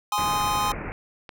square chord, Ab major, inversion none, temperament equal with one note detuned, 830.6 / 1039.3 / 1244.5 Hz, Ab5 / C6 / Eb6, 0 / -12 / 0 cents, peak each -27 / -27 / -29 dBFS, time 0.12-0.72 s, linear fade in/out 2 ms
pink low-pass noise, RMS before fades -33 dBFS, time 0.18-0.92 s, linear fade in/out 0 ms, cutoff 2500 Hz, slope 96 dB/octave
click, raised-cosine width 0.3 ms, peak -24 dBFS, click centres 1.292 s
effects none

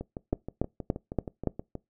two click trains, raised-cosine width 2 ms, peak -12 / -22 dBFS, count 5 / 12, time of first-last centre 0.33-1.473 / 0.01-1.753 s, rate 3.5 / 6.31 Hz, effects noise-tail reverb RT60 0.2 s tail -22 dB re dry

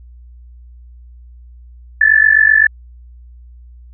sine tone with amplitude modulation, 1746 Hz, A6, 14 cents flat, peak -3 dBFS, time 2.01-2.67 s, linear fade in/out 5 ms, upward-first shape sine, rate 47.8 Hz, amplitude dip 85%, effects added 60 Hz sine -36 dBFS peak until 3.93 s

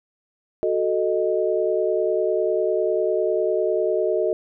sine chord, D# diminished, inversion first, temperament equal, 370 / 440 / 622.3 Hz, F#4 / A4 / D#5, 0 / 0 / 0 cents, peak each -23 dBFS, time 0.63-4.33 s, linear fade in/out 0 ms, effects none

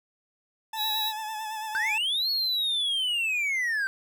40% pulse tone with vibrato, 868 Hz, A5, 24 cents flat, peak -31 dBFS, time 0.73-1.98 s, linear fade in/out 5 ms, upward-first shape sine, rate 9 Hz, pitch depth 40 cents each way
square tone, 3885 Hz, B7, 29 cents flat, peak -27 dBFS, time 0.76-1.13 s, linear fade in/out 50 ms
triangle linear two-way sweep, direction up then down, 1500 to 4378 to 1536 Hz, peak -23 dBFS, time 1.75-3.87 s, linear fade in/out 0 ms, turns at 2.3 s
effects none

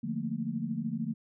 sine chord, Bb major seventh, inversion first, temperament equal, 146.83 / 174.61 / 220 / 233.1 Hz, D3 / F3 / A3 / Bb3, 0 / 0 / 0 / 0 cents, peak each -39 / -38 / -35 / -35 dBFS, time 0.03-1.14 s, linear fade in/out 10 ms, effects none

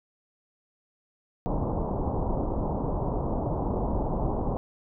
pink low-pass noise, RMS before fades -28 dBFS, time 1.46-4.57 s, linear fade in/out 0 ms, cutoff 980 Hz, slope 48 dB/octave, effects none

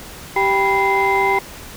sine tone cluster, 390 / 787 / 983 / 2078 Hz, G4 / G5 / B5 / C7, -9 / +7 / -8 / -12 cents, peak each -18 dBFS, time 0.36-1.39 s, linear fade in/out 5 ms, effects tanh soft clip ceiling -8 dBFS + pink hiss -36 dBFS RMS until 1.76 s

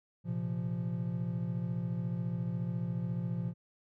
triangle chord, Bb suspended second, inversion none, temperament equal with one note detuned, 116.54 / 130.81 / 172.81 Hz, Bb2 / C3 / F3, 0 / 0 / -18 cents, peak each -35 / -37 / -33 dBFS, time 0.24-3.54 s, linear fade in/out 50 ms, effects none

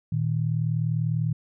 sine tone pair together, 116.54 / 156.58 Hz, A#2 / D#3, 0 / +11 cents, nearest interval perfect fourth, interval 511 cents, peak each -25 dBFS, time 0.12-1.33 s, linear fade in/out 5 ms, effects none

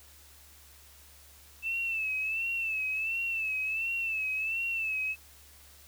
sine tone with vibrato, 2637 Hz, E7, in tune, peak -29 dBFS, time 1.62-5.16 s, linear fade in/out 50 ms, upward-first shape sine, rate 1.4 Hz, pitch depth 67 cents each way, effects added 71 Hz sine -58 dBFS peak until 5.87 s + white hiss -56 dBFS RMS until 5.87 s

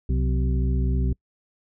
harmonic tone with a mistuned harmonic, 64 Hz, C2, 38 cents flat, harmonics 1 / 2 / 3 / 4 / 6, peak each -21 / -27 / -31 / -33 / -37 dBFS, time 0.09-1.13 s, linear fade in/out 5 ms, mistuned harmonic 3, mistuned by -86 cents, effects noise-tail reverb RT60 0.1 s tail -26 dB re dry

